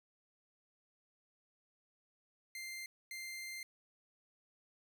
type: tone bursts at uneven times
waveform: sawtooth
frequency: 2093 Hz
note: C7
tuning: in tune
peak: -40 dBFS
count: 2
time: 2.55-2.86 / 3.11-3.63 s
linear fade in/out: 2 ms
effects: none